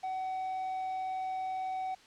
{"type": "tone with quantisation", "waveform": "triangle", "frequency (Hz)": 753, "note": "F#5", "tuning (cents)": 30, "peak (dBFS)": -31, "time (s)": [0.03, 1.95], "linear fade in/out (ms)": 10, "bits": 9, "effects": ["white hiss -58 dBFS RMS until 2.06 s", "low-pass 5000 Hz 12 dB/octave"]}